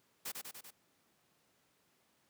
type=noise with echo; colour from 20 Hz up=white; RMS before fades=-41 dBFS; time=0.25-0.32 s; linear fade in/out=10 ms; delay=97 ms; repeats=4; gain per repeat=-3 dB; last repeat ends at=0.708 s; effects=pink hiss -73 dBFS RMS until 2.29 s + high-pass 150 Hz 12 dB/octave